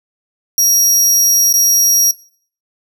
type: tone with dropouts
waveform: sawtooth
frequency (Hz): 5670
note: F8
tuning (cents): +25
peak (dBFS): -7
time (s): 0.58-2.11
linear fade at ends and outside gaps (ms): 1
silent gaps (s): 1.527-1.539
effects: noise-tail reverb RT60 0.5 s tail -19 dB re dry